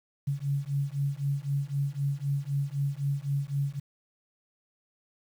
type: beating tone pair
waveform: sine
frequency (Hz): 138.59 / 142.49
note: C#3 / C#3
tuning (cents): 0 / +48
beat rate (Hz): 3.9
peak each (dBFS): -30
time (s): 0.27-3.8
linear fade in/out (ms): 10
effects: 9-bit